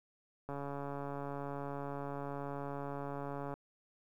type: click train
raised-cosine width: 1 ms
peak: -28 dBFS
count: 431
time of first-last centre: 0.49-3.54 s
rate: 141 Hz
effects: 11-bit